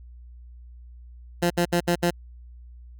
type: tone bursts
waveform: 15% pulse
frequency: 173.6 Hz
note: F3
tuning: 10 cents flat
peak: -13 dBFS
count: 5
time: 1.42-2.107 s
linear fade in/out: 10 ms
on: 83 ms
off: 68 ms
effects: added 60 Hz sine -42 dBFS peak until 2.99 s